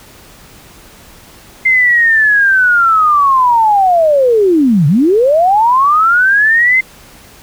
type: linear two-way sweep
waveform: sine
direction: down then up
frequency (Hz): 2093 to 133.9 to 2093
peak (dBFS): -6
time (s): 1.65-6.81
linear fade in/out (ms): 10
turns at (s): 4.87
effects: pink hiss -39 dBFS RMS until 7.42 s